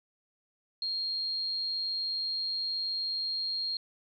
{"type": "tone", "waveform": "sine", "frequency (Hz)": 4233, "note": "C8", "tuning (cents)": 19, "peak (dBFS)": -30, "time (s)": [0.82, 3.77], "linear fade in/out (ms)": 2, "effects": []}